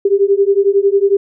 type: beating tone pair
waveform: sine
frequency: 392 / 403 Hz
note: G4 / G4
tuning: 0 / +48 cents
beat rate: 11 Hz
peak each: -12 dBFS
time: 0.05-1.17 s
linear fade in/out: 5 ms
effects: none